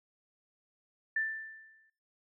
sine tone with exponential decay, 1771 Hz, A6, 11 cents sharp, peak -27 dBFS, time 1.16-1.9 s, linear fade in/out 5 ms, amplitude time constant 160 ms, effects noise-tail reverb RT60 0.5 s tail -22 dB re dry

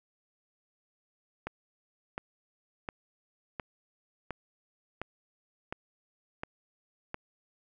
click train, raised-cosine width 0.5 ms, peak -20 dBFS, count 9, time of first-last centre 1.47-7.144 s, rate 1.41 Hz, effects none

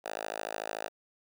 5% pulse tone with high-pass filter, 53.6 Hz, A1, 45 cents flat, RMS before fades -38 dBFS, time 0.04-0.89 s, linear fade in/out 20 ms, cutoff 680 Hz, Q 1.9, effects none

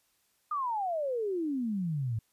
sine exponential sweep, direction down, 1244.5 to 106.1 Hz, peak -29 dBFS, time 0.51-2.19 s, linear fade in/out 5 ms, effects white hiss -72 dBFS RMS until 2.32 s + resampled to 32000 Hz

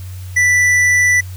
sine tone with hard clipping, 1975.5 Hz, B6, in tune, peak -11 dBFS, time 0.36-1.21 s, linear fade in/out 10 ms, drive 9 dB, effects added 92 Hz sine -26 dBFS peak until 1.36 s + white hiss -42 dBFS RMS until 1.36 s

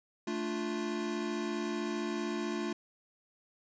square chord, D minor, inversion second, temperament equal, 220 / 293.7 / 349.2 Hz, A3 / D4 / F4, 0 / 0 / 0 cents, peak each -38 / -40 / -37 dBFS, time 0.27-2.73 s, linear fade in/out 5 ms, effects resampled to 16000 Hz

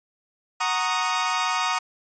sawtooth chord, D# minor seventh, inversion first, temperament equal with one note detuned, 740 / 932.3 / 1103 / 1244.5 Hz, F#5 / A#5 / C#6 / D#6, 0 / 0 / -9 / 0 cents, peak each -26 / -23 / -27 / -22 dBFS, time 0.6-1.79 s, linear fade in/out 10 ms, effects resampled to 16000 Hz

